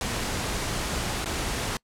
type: noise with dropouts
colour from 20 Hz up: pink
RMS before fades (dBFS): -29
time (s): 0.01-1.77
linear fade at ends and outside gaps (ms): 1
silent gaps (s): 1.245-1.258
effects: noise-tail reverb RT60 0.1 s tail -25 dB re dry + low-pass 10000 Hz 12 dB/octave